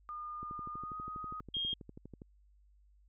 sine tone with pitch glide, 1215 to 1251.3 Hz, D#6 to D#6, -42 to +9 cents, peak -40 dBFS, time 0.09-1.4 s, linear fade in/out 0 ms, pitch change +51 cents, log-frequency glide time 0.72-0.96 s
click train, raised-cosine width 3 ms, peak -35 dBFS, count 23, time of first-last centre 0.43-2.219 s, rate 12.3 Hz
sine tone, 3235 Hz, G#7, 46 cents flat, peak -33 dBFS, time 1.54-1.74 s, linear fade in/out 5 ms
effects added 50 Hz sine -62 dBFS peak until 3.08 s

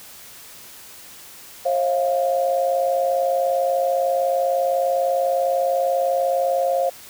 sine tone cluster, 537 / 637 / 697 Hz, C5 / D#5 / F5, +45 / +41 / -4 cents, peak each -20 / -27 / -21 dBFS, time 1.65-6.9 s, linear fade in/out 10 ms, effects white hiss -42 dBFS RMS until 7.09 s

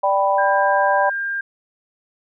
sine chord, G major, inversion second, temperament equal, 587.3 / 784 / 987.8 Hz, D5 / G5 / B5, 0 / 0 / 0 cents, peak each -19 dBFS, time 0.03-1.1 s, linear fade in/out 10 ms
sine tone, 1600 Hz, G6, 35 cents sharp, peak -21 dBFS, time 0.38-1.41 s, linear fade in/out 5 ms
effects none

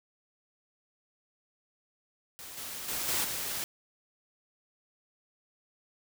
white noise with level steps, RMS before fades -45 / -40 / -34 / -30 / -35 dBFS, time 2.39-3.64 s, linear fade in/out 0 ms, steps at 2.57 / 2.88 / 3.08 / 3.24 s, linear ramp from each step 5 ms, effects none

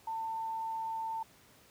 sine tone, 896 Hz, A5, 31 cents sharp, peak -34 dBFS, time 0.07-1.23 s, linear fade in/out 5 ms, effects pink hiss -61 dBFS RMS until 1.7 s + high-pass 80 Hz 12 dB/octave

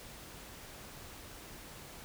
silence, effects pink hiss -50 dBFS RMS until 2.04 s

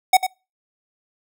square tone with echo, 747 Hz, F#5, 16 cents sharp, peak -10 dBFS, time 0.13-0.17 s, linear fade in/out 5 ms, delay 97 ms, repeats 1, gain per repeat -10 dB, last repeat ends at 0.267 s, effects noise-tail reverb RT60 0.3 s tail -25 dB re dry

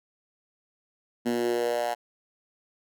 10% pulse tone with high-pass filter sweep, 119.2 Hz, A#2, 39 cents sharp, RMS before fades -27 dBFS, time 1.25-1.95 s, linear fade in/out 20 ms, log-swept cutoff 240 to 770 Hz, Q 3.7, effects none

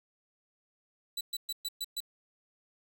sawtooth tone bursts, 3954 Hz, B7, 1 cent sharp, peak -30 dBFS, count 6, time 1.17-2.004 s, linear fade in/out 5 ms, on 39 ms, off 120 ms, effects none

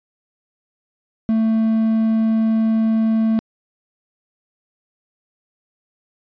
triangle tone with quantisation, 222.3 Hz, A3, 18 cents sharp, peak -12 dBFS, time 1.29-3.39 s, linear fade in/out 0 ms, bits 7, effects resampled to 11025 Hz

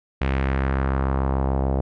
sawtooth tone with low-pass filter sweep, 66.9 Hz, C2, 39 cents sharp, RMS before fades -22 dBFS, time 0.21-1.81 s, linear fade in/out 5 ms, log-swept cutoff 2500 to 660 Hz, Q 1.8, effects none

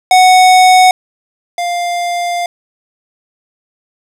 square tone pair in turn, 740 / 699.5 Hz, F#5 / F5, 0 / +3 cents, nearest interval minor second, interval 97 cents, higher first, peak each -4 / -15 dBFS, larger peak first, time 0.11-0.91 / 1.58-2.46 s, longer second, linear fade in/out 2 ms, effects low-pass 10000 Hz 12 dB/octave + 7-bit

